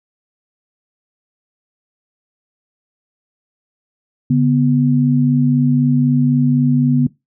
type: tone pair together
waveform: sine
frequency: 142.97 / 246.9 Hz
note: D3 / B3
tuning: -46 / 0 cents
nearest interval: major sixth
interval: 946 cents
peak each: -13 dBFS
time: 4.3-7.07 s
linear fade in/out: 5 ms
effects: noise-tail reverb RT60 0.2 s tail -21 dB re dry